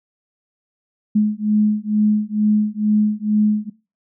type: beating tone pair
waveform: sine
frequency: 210.5 / 212.7 Hz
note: G#3 / G#3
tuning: +24 / +42 cents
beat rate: 2.2 Hz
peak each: -17 dBFS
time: 1.15-3.7 s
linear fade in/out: 10 ms
effects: noise-tail reverb RT60 0.3 s tail -20 dB re dry